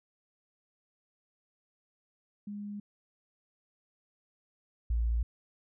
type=tone pair in turn; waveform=sine; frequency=205.3 / 57.43 Hz; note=G#3 / A#1; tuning=-20 / -25 cents; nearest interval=octave + minor seventh; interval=2205 cents; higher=first; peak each=-37 / -26 dBFS; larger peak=second; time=2.47-2.8 / 4.9-5.23 s; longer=neither; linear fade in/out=5 ms; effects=none